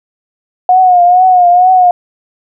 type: tone with vibrato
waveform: sine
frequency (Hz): 724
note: F#5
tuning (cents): -38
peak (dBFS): -3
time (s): 0.69-1.91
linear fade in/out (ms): 2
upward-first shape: triangle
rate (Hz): 2.2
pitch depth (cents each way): 66
effects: none